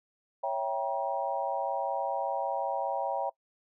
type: chord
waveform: sine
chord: C# diminished seventh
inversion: none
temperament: equal with one note detuned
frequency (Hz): 554.4 / 659.3 / 784 / 950.8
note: C#5 / E5 / G5 / Bb5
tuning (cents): 0 / 0 / 0 / +34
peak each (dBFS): -34 / -35 / -33 / -34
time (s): 0.43-3.3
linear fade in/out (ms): 10
effects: noise-tail reverb RT60 0.1 s tail -23 dB re dry